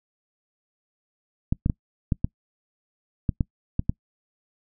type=clicks; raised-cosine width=5 ms; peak=-9 dBFS; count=9; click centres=1.525 / 1.661 / 1.698 / 2.122 / 2.245 / 3.292 / 3.408 / 3.794 / 3.895 s; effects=noise-tail reverb RT60 0.1 s tail -25 dB re dry